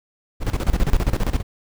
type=noise with tremolo; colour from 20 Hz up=brown; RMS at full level=-17 dBFS; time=0.4-1.43 s; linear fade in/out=50 ms; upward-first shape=square; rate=15 Hz; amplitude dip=80%; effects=none